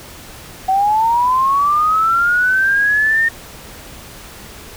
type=linear sweep; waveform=sine; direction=up; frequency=750 to 1837 Hz; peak=-11 dBFS; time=0.68-3.29 s; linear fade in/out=10 ms; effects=pink hiss -36 dBFS RMS until 4.76 s